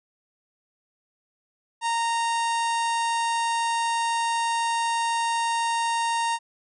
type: harmonic tone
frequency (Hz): 926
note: A#5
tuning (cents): -12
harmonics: 1 / 2 / 3 / 4 / 5 / 6 / 7 / 8 / 9 / 10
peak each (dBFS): -23 / -33 / -35 / -37 / -41 / -41 / -42 / -45 / -42 / -41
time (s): 1.81-6.39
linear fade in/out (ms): 50
effects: none